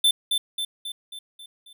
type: tone with echo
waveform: square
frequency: 3540 Hz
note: A7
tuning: 10 cents sharp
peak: -16 dBFS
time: 0.04-0.11 s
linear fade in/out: 5 ms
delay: 270 ms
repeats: 6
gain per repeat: -5 dB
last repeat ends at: 1.73 s
effects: none